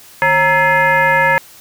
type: tone with frequency modulation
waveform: sine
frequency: 1318.5 Hz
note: E6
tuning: in tune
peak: -9 dBFS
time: 0.22-1.38 s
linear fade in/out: 0 ms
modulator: 389 Hz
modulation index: 2.1
effects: white hiss -41 dBFS RMS until 1.6 s